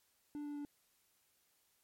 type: tone with pitch steps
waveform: triangle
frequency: 293.7 / 291.8 / 290 Hz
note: D4 / D4 / D4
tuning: 0 / -11 / -22 cents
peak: -39 dBFS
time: 0.35-0.65 s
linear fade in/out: 0 ms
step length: 100 ms
effects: white hiss -75 dBFS RMS until 1.83 s + MP3 64 kbps